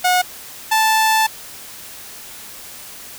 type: tone pair in turn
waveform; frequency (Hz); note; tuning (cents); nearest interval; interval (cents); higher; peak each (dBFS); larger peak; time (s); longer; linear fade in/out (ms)
sawtooth; 727 / 879.1; F#5 / A5; -31 / -2; minor third; 329; second; -9; neither; 0.04-0.22 / 0.71-1.27; second; 10
effects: white hiss -36 dBFS RMS until 3.18 s